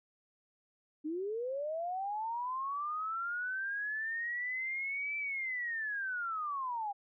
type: linear two-way sweep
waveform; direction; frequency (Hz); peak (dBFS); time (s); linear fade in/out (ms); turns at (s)
sine; up then down; 293.7 to 2333 to 788; -34; 1.04-6.93; 20; 5.17
effects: none